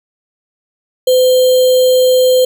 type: tone with sample-and-hold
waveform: sine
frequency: 509 Hz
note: C5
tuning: 48 cents flat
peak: -6 dBFS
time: 1.07-2.45 s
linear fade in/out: 5 ms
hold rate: 3675 Hz
effects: none